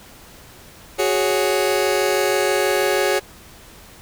sawtooth chord, F# suspended second, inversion none, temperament just, 370 / 416.2 / 555 Hz, F#4 / G#4 / C#5, 0 / +4 / +2 cents, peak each -17 dBFS, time 0.98-3.2 s, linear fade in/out 20 ms, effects pink hiss -44 dBFS RMS until 4.01 s

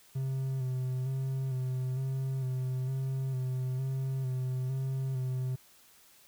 triangle tone with vibrato, 130.81 Hz, C3, in tune, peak -28 dBFS, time 0.15-5.56 s, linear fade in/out 10 ms, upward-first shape square, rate 1.1 Hz, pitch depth 30 cents each way, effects white hiss -60 dBFS RMS until 6.27 s

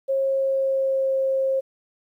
sine tone with pitch glide, 540 to 534.1 Hz, C#5 to C5, -45 to +36 cents, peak -19 dBFS, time 0.08-1.61 s, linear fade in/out 20 ms, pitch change -19 cents, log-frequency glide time 0.24-1.15 s, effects 10-bit

